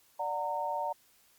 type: chord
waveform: sine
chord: D augmented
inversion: none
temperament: just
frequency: 587.3 / 734.2 / 917.7 Hz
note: D5 / F#5 / A#5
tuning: 0 / -14 / -27 cents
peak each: -37 / -37 / -33 dBFS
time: 0.19-0.93 s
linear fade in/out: 10 ms
effects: white hiss -65 dBFS RMS until 1.38 s + Opus 48 kbps